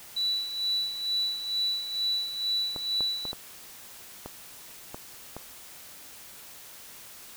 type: tone with tremolo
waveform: sine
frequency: 3951 Hz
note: B7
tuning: in tune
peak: -24 dBFS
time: 0.16-3.32 s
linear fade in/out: 10 ms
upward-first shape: sine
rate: 2.2 Hz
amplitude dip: 65%
type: clicks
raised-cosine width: 1 ms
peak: -23 dBFS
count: 7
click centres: 2.762 / 3.007 / 3.253 / 3.331 / 4.26 / 4.945 / 5.366 s
effects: white hiss -47 dBFS RMS until 7.36 s